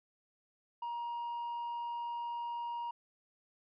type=tone with tanh clipping; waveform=triangle; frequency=946 Hz; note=A#5; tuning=25 cents sharp; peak=-37 dBFS; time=0.82-2.91 s; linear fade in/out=5 ms; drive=7 dB; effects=none